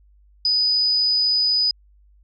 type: tone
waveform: sine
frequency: 4978 Hz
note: D#8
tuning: in tune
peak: -16 dBFS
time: 0.45-1.71 s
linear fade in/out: 2 ms
effects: added 50 Hz sine -51 dBFS peak until 2.23 s